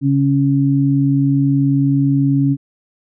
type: tone pair together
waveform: sine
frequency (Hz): 138.6 / 277.2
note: C#3 / C#4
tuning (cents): 0 / 0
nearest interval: octave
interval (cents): 1200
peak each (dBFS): -14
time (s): 0.01-2.57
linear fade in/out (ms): 50
effects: none